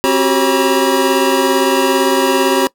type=tone cluster; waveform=square; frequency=266.8 / 370.4 / 388.1 / 543 / 965 Hz; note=C4 / F#4 / G4 / C#5 / B5; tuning=+34 / +2 / -17 / -36 / -40 cents; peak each=-18 dBFS; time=0.04-2.67 s; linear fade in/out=0 ms; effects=noise-tail reverb RT60 0.1 s tail -21 dB re dry